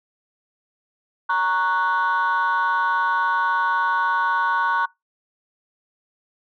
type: chord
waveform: sine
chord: F# major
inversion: first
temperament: equal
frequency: 932.3 / 1108.7 / 1480 Hz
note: A#5 / C#6 / F#6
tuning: 0 / 0 / 0 cents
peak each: -21 dBFS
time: 1.29-4.86 s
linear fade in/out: 10 ms
effects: noise-tail reverb RT60 0.2 s tail -24 dB re dry + tanh soft clip ceiling -13 dBFS